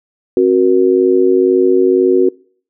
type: tone with amplitude modulation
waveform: sine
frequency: 370 Hz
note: F#4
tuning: in tune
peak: -3 dBFS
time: 0.37-2.29 s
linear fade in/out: 2 ms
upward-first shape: sine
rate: 102 Hz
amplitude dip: 90%
effects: noise-tail reverb RT60 0.5 s tail -25 dB re dry